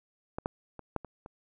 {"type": "clicks", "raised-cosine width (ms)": 1, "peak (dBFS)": [-20, -16, -28, -16, -28, -30], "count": 6, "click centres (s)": [0.385, 0.459, 0.793, 0.963, 1.047, 1.261], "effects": []}